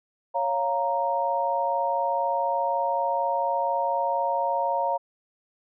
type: chord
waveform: sine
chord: Bb minor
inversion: first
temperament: equal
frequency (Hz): 554.4 / 698.5 / 932.3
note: Db5 / F5 / Bb5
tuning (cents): 0 / 0 / 0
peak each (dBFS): -28 / -28 / -25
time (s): 0.34-4.98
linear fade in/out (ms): 20
effects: none